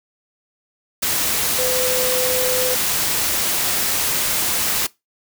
sine tone in noise, 507 Hz, B4, 45 cents sharp, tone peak -21 dBFS, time 1.58-2.75 s, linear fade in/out 10 ms, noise white, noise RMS -20 dBFS, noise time 1.02-4.87 s, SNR -4 dB, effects noise-tail reverb RT60 0.2 s tail -21 dB re dry

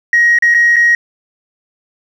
sine tone with dropouts, 1888 Hz, A#6, 22 cents sharp, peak -5 dBFS, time 0.13-0.95 s, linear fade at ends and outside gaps 2 ms, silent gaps 0.387-0.423 / 0.541-0.546 / 0.76-0.765 s, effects tanh soft clip ceiling -3 dBFS + 7-bit

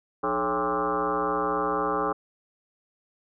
sine tone with frequency modulation, 799 Hz, G5, 33 cents sharp, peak -23 dBFS, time 0.23-2.13 s, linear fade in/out 10 ms, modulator 124 Hz, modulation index 4.1, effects none

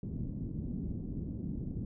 white low-pass noise, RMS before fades -38 dBFS, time 0.03-1.85 s, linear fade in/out 2 ms, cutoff 250 Hz, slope 24 dB/octave, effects none

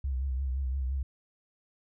sine tone with vibrato, 66 Hz, C2, 16 cents sharp, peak -28 dBFS, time 0.04-1.03 s, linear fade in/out 5 ms, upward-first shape triangle, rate 5.8 Hz, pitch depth 93 cents each way, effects none

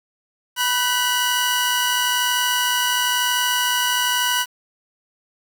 sawtooth tone cluster, 982 / 1509 / 2905 Hz, B5 / F#6 / F#7, -10 / +34 / -32 cents, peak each -19 dBFS, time 0.56-4.46 s, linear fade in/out 50 ms, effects 7-bit

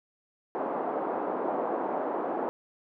white band-pass noise, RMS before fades -31 dBFS, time 0.55-2.49 s, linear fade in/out 0 ms, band 260 to 910 Hz, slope 24 dB/octave, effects none

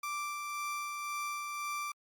30% pulse tone with tremolo, 1174.7 Hz, D6, in tune, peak -32 dBFS, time 0.03-1.92 s, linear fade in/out 5 ms, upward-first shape sine, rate 1.9 Hz, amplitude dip 30%, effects Opus 48 kbps

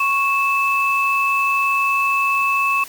sine tone pair together, 1104 / 2622 Hz, C#6 / E7, -7 / -10 cents, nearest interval octave + minor third, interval 1497 cents, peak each -18 dBFS, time 0-2.84 s, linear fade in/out 5 ms, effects white hiss -38 dBFS RMS until 2.88 s

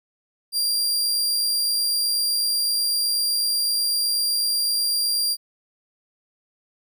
sawtooth tone with amplitude modulation, 4763 Hz, D8, 24 cents sharp, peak -16 dBFS, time 0.52-5.37 s, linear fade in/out 50 ms, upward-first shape sine, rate 108 Hz, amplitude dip 25%, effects none

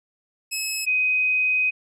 15% pulse / sine tone pair in turn, 2580 / 2511 Hz, E7 / D#7, -38 / +15 cents, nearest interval unison, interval 47 cents, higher first, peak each -18 dBFS, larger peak neither, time 0.51-0.86 / 0.86-1.71 s, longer second, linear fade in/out 20 ms, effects none

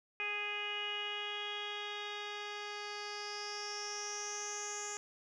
10% pulse tone with low-pass filter sweep, 414 Hz, G#4, 5 cents flat, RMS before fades -41 dBFS, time 0.2-4.97 s, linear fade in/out 0 ms, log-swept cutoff 2500 to 7000 Hz, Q 7.8, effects none

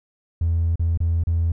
triangle tone with dropouts, 83.4 Hz, E2, 21 cents sharp, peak -14 dBFS, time 0.41-1.52 s, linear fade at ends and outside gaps 5 ms, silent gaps 0.757-0.795 / 0.975-1.003 / 1.237-1.27 s, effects tanh soft clip ceiling -14 dBFS

